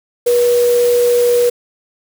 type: tone in noise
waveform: sine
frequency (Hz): 483.1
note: B4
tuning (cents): -38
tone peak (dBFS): -9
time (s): 0.26-1.5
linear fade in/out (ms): 10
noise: white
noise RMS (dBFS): -26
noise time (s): 0.26-1.5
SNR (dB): +14
effects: none